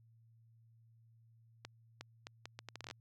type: accelerating click train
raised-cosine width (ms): 0.2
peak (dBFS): -28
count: 13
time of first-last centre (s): 1.65-2.911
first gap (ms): 360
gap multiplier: 0.72
effects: added 114 Hz sine -63 dBFS peak until 3 s